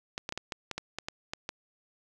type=clicks; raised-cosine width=0.2 ms; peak=-17 dBFS; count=11; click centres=0.179 / 0.291 / 0.324 / 0.376 / 0.522 / 0.713 / 0.78 / 0.986 / 1.085 / 1.335 / 1.491 s; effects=none